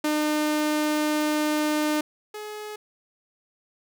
sawtooth tone pair in turn, 302.7 / 422.9 Hz, D#4 / G#4, -48 / +31 cents, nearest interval tritone, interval 579 cents, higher second, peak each -18 / -30 dBFS, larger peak first, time 0.04-2.01 / 2.34-2.76 s, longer first, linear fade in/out 5 ms, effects none

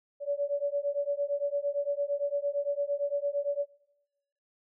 sine beating tone pair, 567 / 575.8 Hz, C#5 / D5, +39 / -34 cents, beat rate 8.8 Hz, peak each -31 dBFS, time 0.2-3.66 s, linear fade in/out 50 ms, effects noise-tail reverb RT60 1.0 s tail -24 dB re dry

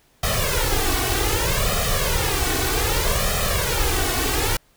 pink noise with flanger, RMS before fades -21 dBFS, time 0.23-4.57 s, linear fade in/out 5 ms, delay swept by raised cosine 1.6 to 2.7 ms, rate 0.64 Hz, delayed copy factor +0.95, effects pink hiss -59 dBFS RMS until 4.76 s

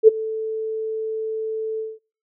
sine tone with ADSR envelope, 440 Hz, A4, in tune, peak -3 dBFS, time 0.03-1.99 s, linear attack 48 ms, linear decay 16 ms, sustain -20 dB, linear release 200 ms, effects noise-tail reverb RT60 0.4 s tail -24 dB re dry

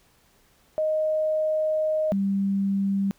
sine tone pair in turn, 622.3 / 196.75 Hz, D#5 / G3, 0 / +7 cents, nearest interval octave + minor sixth, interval 1993 cents, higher first, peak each -21 dBFS, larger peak neither, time 0.78-2.12 / 2.12-3.11 s, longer first, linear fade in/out 0 ms, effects pink hiss -61 dBFS RMS until 3.18 s

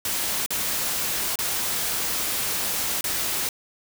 white noise with dropouts, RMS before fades -26 dBFS, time 0.05-3.49 s, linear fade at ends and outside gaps 2 ms, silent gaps 0.462-0.505 / 1.357-1.388 / 3.01-3.041 s, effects none

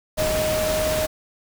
sine tone in noise, 622.3 Hz, D#5, in tune, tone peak -21 dBFS, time 0.17-1.07 s, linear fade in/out 20 ms, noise pink, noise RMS -26 dBFS, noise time 0.17-1.07 s, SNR +2 dB, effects none

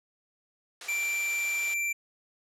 white band-pass noise, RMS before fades -44 dBFS, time 0.81-1.74 s, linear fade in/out 2 ms, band 530 to 6400 Hz, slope 12 dB/octave
square tone, 2352 Hz, D7, 2 cents sharp, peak -28 dBFS, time 0.88-1.93 s, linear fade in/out 10 ms
effects low-pass 12000 Hz 12 dB/octave

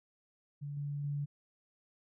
sine tone with level steps, 144 Hz, D3, 34 cents flat, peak -38 / -35 / -33 dBFS, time 0.61-1.26 s, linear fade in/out 20 ms, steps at 0.77 / 1.04 s, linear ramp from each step 2 ms, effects none

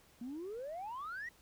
sine exponential sweep, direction up, 230 to 1969 Hz, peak -39 dBFS, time 0.21-1.29 s, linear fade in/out 5 ms, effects tanh soft clip ceiling -38 dBFS + pink hiss -65 dBFS RMS until 1.41 s

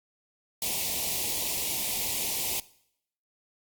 white band-stop noise, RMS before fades -30 dBFS, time 0.62-2.6 s, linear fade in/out 2 ms, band 980 to 2100 Hz, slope 48 dB/octave, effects noise-tail reverb RT60 0.7 s tail -20 dB re dry + Opus 48 kbps

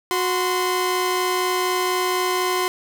sawtooth tone pair together, 366.2 / 1034.5 Hz, F#4 / C6, -18 / -20 cents, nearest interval octave + tritone, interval 1798 cents, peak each -18 / -19 dBFS, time 0.11-2.68 s, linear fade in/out 0 ms, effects none

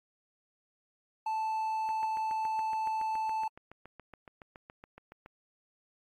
triangle tone, 878 Hz, A5, 4 cents flat, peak -28 dBFS, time 1.26-3.48 s, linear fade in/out 5 ms
click train, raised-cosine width 0.5 ms, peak -33 dBFS, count 25, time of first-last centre 1.89-5.261 s, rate 7.12 Hz
effects AAC 48 kbps

